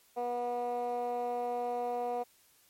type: tone with band-pass filter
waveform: 15% pulse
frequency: 242.8 Hz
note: B3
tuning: 29 cents flat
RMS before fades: -34 dBFS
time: 0.16-2.24 s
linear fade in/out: 20 ms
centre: 620 Hz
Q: 5.2
effects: white hiss -65 dBFS RMS until 2.69 s + MP3 64 kbps